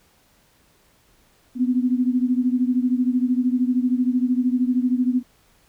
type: beating tone pair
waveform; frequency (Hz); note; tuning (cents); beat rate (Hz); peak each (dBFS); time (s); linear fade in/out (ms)
sine; 246.9 / 259.9; B3 / C4; 0 / -11; 13; -19 / -22; 1.55-5.23; 50
effects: pink hiss -59 dBFS RMS until 5.68 s